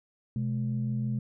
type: tone pair together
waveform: sine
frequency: 126.5 / 212.7 Hz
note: B2 / G#3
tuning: +42 / +42 cents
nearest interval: major sixth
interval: 900 cents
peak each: -28 / -31 dBFS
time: 0.36-1.19 s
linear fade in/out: 2 ms
effects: tanh soft clip ceiling -21 dBFS